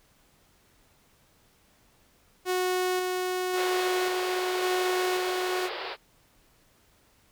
sawtooth tone with tremolo, 366.5 Hz, F#4, 16 cents flat, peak -21 dBFS, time 2.45-5.7 s, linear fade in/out 50 ms, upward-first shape square, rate 0.92 Hz, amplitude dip 25%
pink band-pass noise, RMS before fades -36 dBFS, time 3.54-5.97 s, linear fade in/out 50 ms, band 350 to 4900 Hz, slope 96 dB/octave
effects pink hiss -63 dBFS RMS until 7.31 s

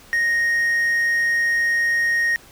triangle tone with quantisation, 1864.7 Hz, A#6, in tune, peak -15 dBFS, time 0.13-2.36 s, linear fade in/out 0 ms, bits 7, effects pink hiss -47 dBFS RMS until 2.51 s

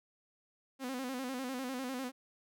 sawtooth tone with vibrato, 257.9 Hz, C4, 25 cents flat, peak -33 dBFS, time 0.79-2.12 s, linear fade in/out 50 ms, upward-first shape square, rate 10 Hz, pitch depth 68 cents each way, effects none

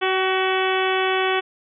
harmonic tone with a mistuned harmonic, 376.2 Hz, F#4, 29 cents sharp, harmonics 1 / 2 / 3 / 4 / 5 / 6 / 7 / 8 / 9, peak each -22 / -25 / -27 / -28 / -29 / -30 / -30 / -31 / -32 dBFS, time 0.01-1.41 s, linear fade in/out 20 ms, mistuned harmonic 2, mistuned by +19 cents, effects none

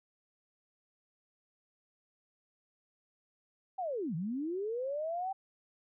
sine linear two-way sweep, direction down then up, 784 to 149.9 to 784 Hz, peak -33 dBFS, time 3.78-5.33 s, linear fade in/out 10 ms, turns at 4.15 s, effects none

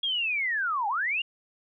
sine linear two-way sweep, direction down then up, 3322 to 784 to 2885 Hz, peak -25 dBFS, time 0.03-1.22 s, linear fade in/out 5 ms, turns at 0.88 s, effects none

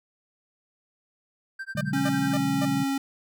triangle tone with tremolo, 1568 Hz, G6, in tune, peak -29 dBFS, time 1.59-2.33 s, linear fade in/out 5 ms, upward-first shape sine, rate 11 Hz, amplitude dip 100%
sine chord, G# half-diminished seventh, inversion first, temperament equal, 123.47 / 146.83 / 185 / 207.7 Hz, B2 / D3 / F#3 / G#3, 0 / 0 / 0 / 0 cents, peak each -35 / -30 / -32 / -33 dBFS, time 1.75-2.84 s, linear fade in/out 5 ms
sawtooth tone bursts, 600 Hz, D5, 37 cents sharp, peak -25 dBFS, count 4, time 1.77-2.654 s, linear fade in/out 5 ms, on 41 ms, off 240 ms
square tone, 273.4 Hz, C#4, 24 cents flat, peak -25 dBFS, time 1.93-2.98 s, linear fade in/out 5 ms
effects none

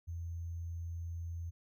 sine tone with sample-and-hold, 84.3 Hz, E2, 39 cents sharp, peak -38 dBFS, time 0.07-1.51 s, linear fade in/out 20 ms, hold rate 6300 Hz, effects none

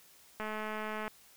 click train, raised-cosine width 0.5 ms, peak -24 dBFS, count 147, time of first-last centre 0.4-1.079 s, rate 215 Hz, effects white hiss -60 dBFS RMS until 1.36 s

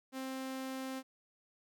sawtooth tone, 263.4 Hz, C4, 12 cents sharp, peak -35 dBFS, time 0.12-1.03 s, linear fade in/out 50 ms, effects none

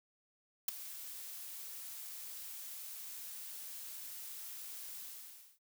blue noise with ADSR envelope, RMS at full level -31 dBFS, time 0.68-5.59 s, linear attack 5 ms, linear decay 11 ms, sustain -16 dB, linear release 580 ms, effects none

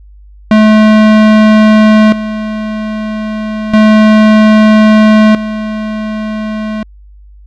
square tone with tremolo, 215.6 Hz, A3, 35 cents flat, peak -3 dBFS, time 0.51-6.83 s, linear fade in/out 2 ms, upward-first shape square, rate 0.31 Hz, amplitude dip 75%, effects added 50 Hz sine -33 dBFS peak until 7.46 s + low-pass 3000 Hz 12 dB/octave

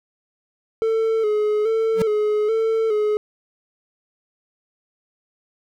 triangle tone with vibrato, 434.6 Hz, A4, 21 cents flat, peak -15 dBFS, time 0.82-3.17 s, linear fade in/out 0 ms, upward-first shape square, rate 1.2 Hz, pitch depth 48 cents each way
square tone with exponential growth, 185 Hz, F#3, in tune, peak -18 dBFS, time 1.93-2.02 s, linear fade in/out 2 ms, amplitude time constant 18 ms
effects none

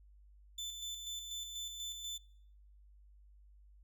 30% pulse tone with tremolo, 3520 Hz, A7, in tune, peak -37 dBFS, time 0.58-2.18 s, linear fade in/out 5 ms, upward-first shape square, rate 4.1 Hz, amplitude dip 40%, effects noise-tail reverb RT60 0.8 s tail -26 dB re dry + added 50 Hz sine -58 dBFS peak until 3.83 s

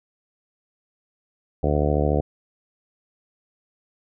harmonic tone, 73.7 Hz, D2, 7 cents sharp, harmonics 1 / 2 / 3 / 4 / 5 / 6 / 7 / 8 / 9 / 10, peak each -23 / -25 / -30 / -28 / -30 / -27 / -27 / -32 / -30 / -32 dBFS, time 1.63-2.21 s, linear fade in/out 5 ms, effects none

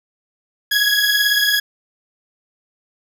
20% pulse beating tone pair, 1662 / 1680 Hz, G#6 / G#6, +1 / +19 cents, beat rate 18 Hz, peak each -11 / -14 dBFS, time 0.71-1.6 s, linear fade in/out 10 ms, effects none

